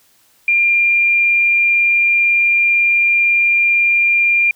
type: tone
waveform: sine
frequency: 2394 Hz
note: D7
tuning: 33 cents sharp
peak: -10 dBFS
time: 0.48-4.51 s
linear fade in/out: 2 ms
effects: white hiss -54 dBFS RMS until 4.55 s